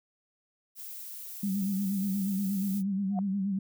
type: noise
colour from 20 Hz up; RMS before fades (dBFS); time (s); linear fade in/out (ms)
violet; -42; 0.75-2.83; 50
type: tone with vibrato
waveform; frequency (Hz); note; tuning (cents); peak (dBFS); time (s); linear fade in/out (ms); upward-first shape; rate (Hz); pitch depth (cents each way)
sine; 196; G3; 0; -27; 1.43-3.59; 5; sine; 8.4; 66
type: tone with exponential growth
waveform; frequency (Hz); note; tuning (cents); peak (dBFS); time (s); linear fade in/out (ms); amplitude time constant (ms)
sine; 721; F#5; -45; -29; 3.1-3.19; 1; 19
effects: none